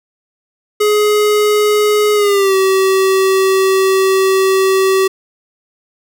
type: tone with pitch glide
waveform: square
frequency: 419.8 to 382.7 Hz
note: G#4 to G4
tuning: +19 to -42 cents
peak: -10 dBFS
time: 0.8-5.08 s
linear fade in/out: 10 ms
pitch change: -161 cents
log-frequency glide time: 2.14-2.55 s
effects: none